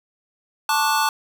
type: chord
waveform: square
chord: D major seventh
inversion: second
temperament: just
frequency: 881 / 1101.2 / 1174.7 / 1468.3 Hz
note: A5 / C#6 / D6 / F#6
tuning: +2 / -12 / 0 / -14 cents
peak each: -21 / -27 / -25 / -26 dBFS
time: 0.69-1.09 s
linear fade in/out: 2 ms
effects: none